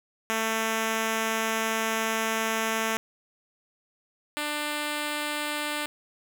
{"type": "tone pair in turn", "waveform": "5% pulse", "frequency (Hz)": [222.7, 297.3], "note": ["A3", "D4"], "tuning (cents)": [21, 21], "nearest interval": "perfect fourth", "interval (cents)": 500, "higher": "second", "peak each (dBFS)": [-14, -17], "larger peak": "first", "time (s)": [[0.3, 2.97], [4.37, 5.86]], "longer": "first", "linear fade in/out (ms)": 0, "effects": []}